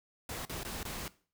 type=noise with dropouts; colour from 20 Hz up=pink; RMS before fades=-40 dBFS; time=0.29-1.08 s; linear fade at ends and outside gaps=2 ms; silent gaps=0.452-0.495 / 0.633-0.649 / 0.831-0.851 s; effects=noise-tail reverb RT60 0.4 s tail -18 dB re dry